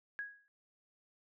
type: tone with exponential decay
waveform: sine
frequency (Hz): 1657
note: G#6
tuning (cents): -4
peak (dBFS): -35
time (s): 0.19-0.48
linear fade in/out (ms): 0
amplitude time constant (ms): 62
effects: none

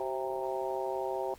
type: harmonic tone with a mistuned harmonic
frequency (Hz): 132.3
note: C3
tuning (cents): +20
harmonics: 3 / 4 / 5 / 6 / 7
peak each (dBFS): -36 / -37 / -38 / -39 / -39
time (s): 0-1.34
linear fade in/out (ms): 2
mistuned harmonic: 3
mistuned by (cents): -59
effects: pink hiss -58 dBFS RMS until 1.38 s + Opus 32 kbps

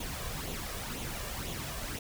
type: noise with flanger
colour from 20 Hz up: pink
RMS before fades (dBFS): -38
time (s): 0-1.99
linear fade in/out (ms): 5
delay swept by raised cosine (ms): 0.29 to 1.79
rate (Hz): 2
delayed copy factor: +0.55
effects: none

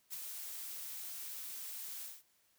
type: noise with ADSR envelope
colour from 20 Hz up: blue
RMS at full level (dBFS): -41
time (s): 0.1-2.23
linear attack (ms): 36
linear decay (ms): 14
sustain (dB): -4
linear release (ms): 200
effects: white hiss -73 dBFS RMS until 2.58 s

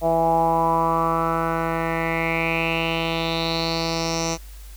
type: tone with low-pass filter sweep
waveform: 10% pulse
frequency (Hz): 164.81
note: E3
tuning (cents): 0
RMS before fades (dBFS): -22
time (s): 0.01-4.38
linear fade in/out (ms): 50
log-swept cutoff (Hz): 700 to 6200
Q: 5.6
effects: added 50 Hz sine -37 dBFS peak until 4.76 s + white hiss -49 dBFS RMS until 4.76 s

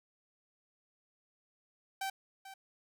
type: tone with echo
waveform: sawtooth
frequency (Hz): 775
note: G5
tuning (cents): -20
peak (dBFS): -31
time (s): 2.01-2.1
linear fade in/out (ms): 5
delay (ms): 440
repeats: 1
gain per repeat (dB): -13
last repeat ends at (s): 2.54
effects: none

